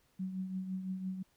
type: tone with tremolo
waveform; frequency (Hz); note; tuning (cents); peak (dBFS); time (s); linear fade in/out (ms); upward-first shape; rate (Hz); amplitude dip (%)
sine; 187.5; F#3; +23; -33; 0.19-1.23; 10; triangle; 5.9; 60
effects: pink hiss -72 dBFS RMS until 1.36 s